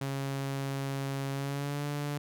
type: tone with pitch glide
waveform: sawtooth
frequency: 137.2 to 145.19 Hz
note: C#3 to D3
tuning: -17 to -19 cents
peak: -28 dBFS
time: 0.01-2.18 s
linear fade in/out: 5 ms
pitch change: +98 cents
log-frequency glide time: 1.32-1.84 s
effects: none